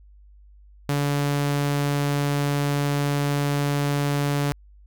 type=tone; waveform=sawtooth; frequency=143.4 Hz; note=D3; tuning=41 cents flat; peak=-17 dBFS; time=0.89-4.52 s; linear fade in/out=0 ms; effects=added 50 Hz sine -47 dBFS peak until 4.86 s